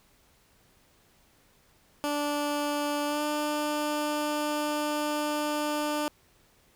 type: tone with pitch glide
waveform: 15% pulse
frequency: 292.3 to 298.3 Hz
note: D4 to D4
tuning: -8 to +27 cents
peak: -21 dBFS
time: 2.04-6.08 s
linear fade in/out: 0 ms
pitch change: +35 cents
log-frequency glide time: 3.06-3.23 s
effects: pink hiss -63 dBFS RMS until 6.75 s